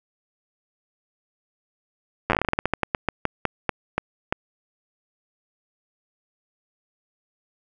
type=slowing click train; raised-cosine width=0.5 ms; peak=-5 dBFS; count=22; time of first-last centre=2.3-4.325 s; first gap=9 ms; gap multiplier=1.2; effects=none